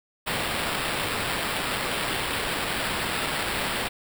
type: noise with sample-and-hold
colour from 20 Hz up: white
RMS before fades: -28 dBFS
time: 0.26-3.89 s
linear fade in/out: 20 ms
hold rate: 6300 Hz
effects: none